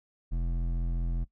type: tone with hard clipping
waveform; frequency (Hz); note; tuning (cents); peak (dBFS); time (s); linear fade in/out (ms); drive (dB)
sine; 42.51; F1; -46; -29; 0.31-1.25; 20; 11
effects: noise-tail reverb RT60 0.1 s tail -18 dB re dry